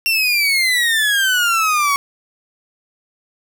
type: exponential sweep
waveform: 30% pulse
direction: down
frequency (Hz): 2746 to 1108.7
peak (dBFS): -11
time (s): 0.06-1.96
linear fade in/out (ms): 0
effects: none